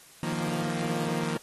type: chord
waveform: sawtooth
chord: Eb suspended second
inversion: none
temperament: equal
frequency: 155.56 / 174.61 / 233.1 Hz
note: Eb3 / F3 / Bb3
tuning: 0 / 0 / 0 cents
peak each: -29 dBFS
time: 0.23-1.37 s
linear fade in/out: 0 ms
effects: white hiss -53 dBFS RMS until 1.42 s + AAC 32 kbps